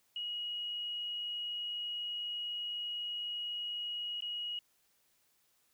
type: tone with dropouts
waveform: sine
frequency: 2898 Hz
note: F#7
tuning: 37 cents flat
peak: -36 dBFS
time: 0.16-4.59 s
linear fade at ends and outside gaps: 2 ms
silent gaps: 4.206-4.222 s
effects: white hiss -73 dBFS RMS until 5.73 s